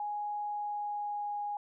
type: tone with pitch glide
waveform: sine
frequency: 830.6 to 824.4 Hz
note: G#5 to G#5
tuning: 0 to -13 cents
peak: -33 dBFS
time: 0-1.57 s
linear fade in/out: 2 ms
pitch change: -13 cents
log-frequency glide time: 0.44-1.43 s
effects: none